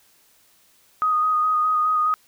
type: tone with vibrato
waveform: sine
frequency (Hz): 1244.5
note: D#6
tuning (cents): 0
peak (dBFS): -17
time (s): 1.02-2.14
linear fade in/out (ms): 0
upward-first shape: square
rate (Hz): 4.8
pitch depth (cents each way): 15
effects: white hiss -58 dBFS RMS until 2.27 s